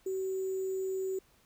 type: tone with sample-and-hold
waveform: sine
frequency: 379.6 Hz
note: F#4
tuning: 44 cents sharp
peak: -31 dBFS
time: 0.06-1.19 s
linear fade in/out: 5 ms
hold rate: 7350 Hz
effects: pink hiss -66 dBFS RMS until 1.45 s